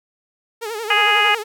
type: tone with vibrato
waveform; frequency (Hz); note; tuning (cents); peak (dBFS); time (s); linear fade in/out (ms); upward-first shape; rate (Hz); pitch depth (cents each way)
sawtooth; 440.3; A4; +1; -21; 0.61-1.44; 20; sine; 11; 110
type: harmonic tone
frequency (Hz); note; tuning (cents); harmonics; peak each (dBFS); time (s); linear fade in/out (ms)
415.3; G#4; 0; 2 / 3 / 4 / 5 / 6 / 7; -20 / -20 / -20 / -20 / -20 / -20; 0.9-1.35; 5
effects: none